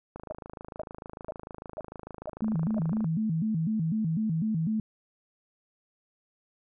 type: click train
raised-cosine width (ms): 1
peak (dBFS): -26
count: 78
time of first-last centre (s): 0.16-3.044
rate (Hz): 26.7
type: tone bursts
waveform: sine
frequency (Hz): 622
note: D#5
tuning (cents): -1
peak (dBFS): -33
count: 6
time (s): 0.3-2.788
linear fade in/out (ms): 2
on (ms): 23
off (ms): 470
type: tone with vibrato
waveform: sine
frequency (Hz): 187.7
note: F#3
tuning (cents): +25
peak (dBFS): -25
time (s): 2.42-4.8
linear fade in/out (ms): 2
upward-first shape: square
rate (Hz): 4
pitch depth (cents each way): 260
effects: none